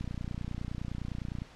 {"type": "click train", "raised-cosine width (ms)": 5, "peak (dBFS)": -24, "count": 43, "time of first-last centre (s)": [0.01, 1.419], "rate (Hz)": 29.8, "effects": ["pink hiss -54 dBFS RMS until 1.55 s", "low-pass 5000 Hz 12 dB/octave"]}